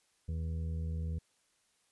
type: harmonic tone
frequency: 81 Hz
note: E2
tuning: 30 cents flat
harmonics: 1 / 2 / 3 / 5 / 6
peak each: -34 / -41 / -55 / -58 / -55 dBFS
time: 0.28-1.19 s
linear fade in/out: 10 ms
effects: white hiss -73 dBFS RMS until 1.91 s + resampled to 24000 Hz